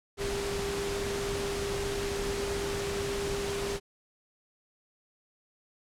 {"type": "tone in noise", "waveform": "sine", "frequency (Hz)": 400, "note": "G4", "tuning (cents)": 35, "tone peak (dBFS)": -32, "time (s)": [0.17, 3.8], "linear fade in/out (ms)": 50, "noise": "pink", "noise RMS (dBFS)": -35, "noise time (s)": [0.17, 3.8], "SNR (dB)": 0, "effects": ["low-pass 9000 Hz 12 dB/octave"]}